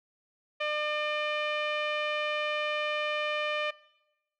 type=tone with low-pass filter; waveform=sawtooth; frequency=600 Hz; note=D5; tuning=37 cents sharp; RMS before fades=-31 dBFS; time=0.6-3.71 s; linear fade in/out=10 ms; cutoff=2700 Hz; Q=3.5; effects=noise-tail reverb RT60 0.9 s tail -20 dB re dry